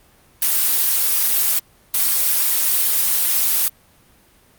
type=noise bursts at uneven times; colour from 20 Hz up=blue; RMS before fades=-17 dBFS; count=2; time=0.42-1.59 / 1.94-3.68 s; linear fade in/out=2 ms; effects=pink hiss -53 dBFS RMS until 4.58 s + Opus 32 kbps